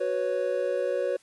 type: chord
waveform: triangle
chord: F# suspended fourth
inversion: none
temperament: equal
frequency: 370 / 493.9 / 554.4 Hz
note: F#4 / B4 / C#5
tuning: 0 / 0 / 0 cents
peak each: -30 / -27 / -26 dBFS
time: 0-1.17 s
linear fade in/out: 10 ms
effects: white hiss -60 dBFS RMS until 1.22 s + resampled to 24000 Hz